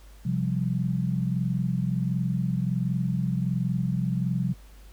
sine chord, C suspended fourth, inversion none, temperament equal, 130.81 / 174.61 / 196 Hz, C3 / F3 / G3, 0 / 0 / 0 cents, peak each -27 / -27 / -31 dBFS, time 0.25-4.54 s, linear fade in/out 10 ms, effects added 50 Hz sine -46 dBFS peak until 4.92 s + pink hiss -57 dBFS RMS until 4.92 s

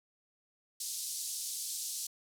white band-pass noise, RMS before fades -39 dBFS, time 0.8-2.07 s, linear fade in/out 5 ms, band 4300 to 11000 Hz, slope 24 dB/octave, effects none

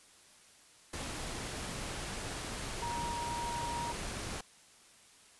sine tone in noise, 945 Hz, A#5, 23 cents sharp, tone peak -36 dBFS, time 2.82-3.92 s, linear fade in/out 5 ms, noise pink, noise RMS -40 dBFS, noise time 0.93-4.41 s, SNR +1 dB, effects white hiss -60 dBFS RMS until 5.39 s + resampled to 24000 Hz

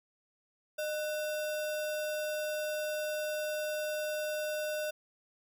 sine tone with sample-and-hold, 610 Hz, D#5, 34 cents flat, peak -32 dBFS, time 0.78-4.91 s, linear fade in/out 10 ms, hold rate 2100 Hz, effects none

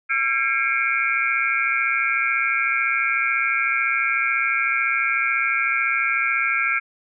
sine tone cluster, 1359 / 1617 / 2150 / 2286 / 2400 Hz, F6 / G#6 / C7 / D7 / D7, -48 / -47 / +47 / -47 / +37 cents, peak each -25 dBFS, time 0.09-6.8 s, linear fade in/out 20 ms, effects none

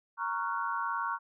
sine chord, Gb major seventh, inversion first, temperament equal with one note detuned, 932.3 / 1108.7 / 1380.9 / 1480 Hz, Bb5 / Db6 / F6 / Gb6, 0 / 0 / -20 / 0 cents, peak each -35 / -34 / -37 / -39 dBFS, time 0.17-1.19 s, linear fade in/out 50 ms, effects none

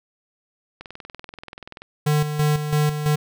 click train, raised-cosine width 0.3 ms, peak -21 dBFS, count 22, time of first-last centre 0.81-1.82 s, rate 20.8 Hz
square tone with tremolo, 150 Hz, D3, 37 cents sharp, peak -17 dBFS, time 2.06-3.16 s, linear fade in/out 10 ms, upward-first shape square, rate 3 Hz, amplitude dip 60%
effects none

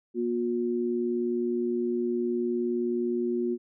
sine tone pair together, 239.6 / 359 Hz, A#3 / F4, +48 / +48 cents, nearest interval perfect fifth, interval 700 cents, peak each -29 / -27 dBFS, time 0.14-3.58 s, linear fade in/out 50 ms, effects none

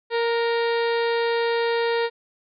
harmonic tone with a mistuned harmonic, 465.2 Hz, A#4, 4 cents flat, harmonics 1 / 2 / 3 / 4 / 5 / 6 / 7 / 8 / 9 / 10, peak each -21 / -28 / -34 / -31 / -37 / -39 / -42 / -37 / -40 / -43 dBFS, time 0.1-2.1 s, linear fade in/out 50 ms, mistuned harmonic 3, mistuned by +28 cents, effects none

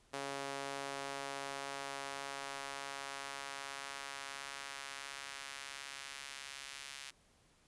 sawtooth tone with high-pass filter sweep, 138.59 Hz, C#3, in tune, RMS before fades -45 dBFS, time 0.13-7.11 s, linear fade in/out 10 ms, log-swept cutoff 480 to 2400 Hz, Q 0.83, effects pink hiss -69 dBFS RMS until 7.67 s + resampled to 24000 Hz

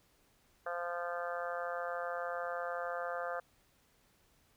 harmonic tone, 173.5 Hz, F3, 11 cents flat, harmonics 3 / 4 / 5 / 6 / 7 / 8 / 9 / 10, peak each -40 / -41 / -50 / -50 / -43 / -47 / -45 / -52 dBFS, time 0.66-3.4 s, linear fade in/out 5 ms, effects pink hiss -70 dBFS RMS until 4.56 s

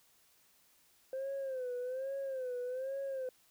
sine tone with vibrato, 520 Hz, C5, 11 cents flat, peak -34 dBFS, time 1.13-3.29 s, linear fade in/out 2 ms, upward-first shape sine, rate 1.2 Hz, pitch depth 97 cents each way, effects tanh soft clip ceiling -34 dBFS + white hiss -68 dBFS RMS until 3.5 s

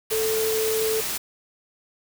sine tone in noise, 440 Hz, A4, in tune, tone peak -22 dBFS, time 0.11-1.01 s, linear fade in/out 10 ms, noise white, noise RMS -28 dBFS, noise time 0.1-1.18 s, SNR +3 dB, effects none

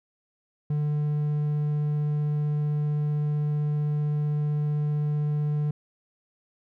triangle tone, 148.7 Hz, D3, 22 cents sharp, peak -21 dBFS, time 0.7-5.71 s, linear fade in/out 5 ms, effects none

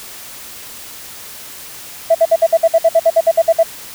sine tone bursts, 659.3 Hz, E5, in tune, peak -5 dBFS, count 15, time 2.1-3.633 s, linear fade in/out 10 ms, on 49 ms, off 57 ms, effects tanh soft clip ceiling -1 dBFS + white hiss -33 dBFS RMS until 3.94 s

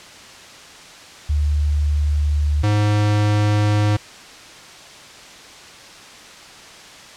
sine / square tone pair in turn, 74 / 104.65 Hz, D2 / G#2, +14 / +14 cents, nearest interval tritone, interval 600 cents, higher second, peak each -15 dBFS, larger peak neither, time 1.29-2.63 / 2.63-3.97 s, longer neither, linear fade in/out 10 ms, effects white hiss -40 dBFS RMS until 7.16 s + low-pass 6000 Hz 12 dB/octave

